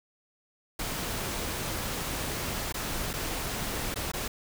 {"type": "noise with dropouts", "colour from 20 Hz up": "pink", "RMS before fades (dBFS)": -33, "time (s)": [0.79, 4.28], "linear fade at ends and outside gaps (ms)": 5, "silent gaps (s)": [[2.725, 2.741], [3.132, 3.136], [3.943, 3.958], [4.118, 4.135]], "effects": []}